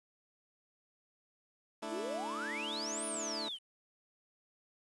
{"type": "chord", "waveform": "15% pulse", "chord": "A suspended fourth", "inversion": "none", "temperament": "equal", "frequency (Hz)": [220, 293.7, 329.6], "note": ["A3", "D4", "E4"], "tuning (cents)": [0, 0, 0], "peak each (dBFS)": -38, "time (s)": [1.82, 3.49], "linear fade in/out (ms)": 10}
{"type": "exponential two-way sweep", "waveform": "sine", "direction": "up then down", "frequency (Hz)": [293.7, 9800, 2922], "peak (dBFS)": -38, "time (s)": [1.89, 3.59], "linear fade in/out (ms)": 50, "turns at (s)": 3.06}
{"effects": ["resampled to 24000 Hz", "10-bit"]}